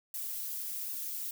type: noise with flanger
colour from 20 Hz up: violet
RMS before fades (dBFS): -38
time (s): 0.14-1.31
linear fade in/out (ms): 2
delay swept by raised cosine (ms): 1.1 to 6.2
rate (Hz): 1.3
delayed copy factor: +0.9
effects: none